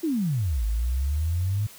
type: exponential two-way sweep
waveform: sine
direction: down then up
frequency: 350 to 51.8 to 107.9 Hz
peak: -22 dBFS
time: 0.03-1.67 s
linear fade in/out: 10 ms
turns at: 0.65 s
effects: white hiss -47 dBFS RMS until 1.78 s